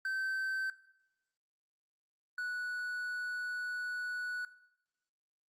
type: tone pair in turn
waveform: triangle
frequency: 1546 / 1474.9 Hz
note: G6 / F#6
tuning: -24 / -6 cents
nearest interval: minor second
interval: 82 cents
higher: first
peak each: -31 / -33 dBFS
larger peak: first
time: 0.05-0.7 / 2.38-4.45 s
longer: second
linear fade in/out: 2 ms
effects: noise-tail reverb RT60 0.8 s tail -17 dB re dry + Opus 48 kbps